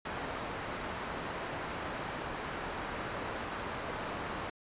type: low-pass noise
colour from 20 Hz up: white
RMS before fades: -39 dBFS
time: 0.05-4.5 s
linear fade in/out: 5 ms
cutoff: 1400 Hz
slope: 12 dB/octave
effects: resampled to 8000 Hz